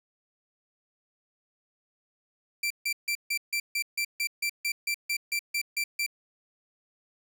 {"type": "tone bursts", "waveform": "sawtooth", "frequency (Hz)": 2349, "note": "D7", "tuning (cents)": 0, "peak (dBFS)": -23, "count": 16, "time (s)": [2.63, 6.064], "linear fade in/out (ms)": 5, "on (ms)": 74, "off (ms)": 150, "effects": []}